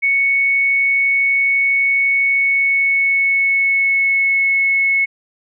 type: tone with pitch glide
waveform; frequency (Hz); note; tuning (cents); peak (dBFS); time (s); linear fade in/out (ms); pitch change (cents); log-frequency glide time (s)
sine; 2217 to 2195; C#7 to C#7; 0 to -18; -12; 0.02-5.06; 20; -18; 2.28-4.47
effects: none